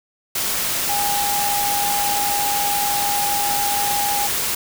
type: tone in noise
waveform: sine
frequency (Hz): 816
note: G#5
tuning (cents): -31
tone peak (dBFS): -21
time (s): 0.89-4.27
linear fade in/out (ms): 5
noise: white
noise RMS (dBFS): -22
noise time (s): 0.35-4.55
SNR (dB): -2
effects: none